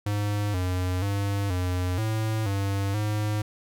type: tone with pitch steps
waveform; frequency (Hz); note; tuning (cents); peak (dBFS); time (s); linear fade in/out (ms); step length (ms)
square; 103.3 / 91.1 / 100.2 / 90.4 / 109.8 / 98.8 / 105.8; G#2 / F#2 / G2 / F#2 / A2 / G2 / G#2; -9 / -26 / +38 / -40 / -3 / +14 / +33; -25; 0.06-3.42; 5; 480
effects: none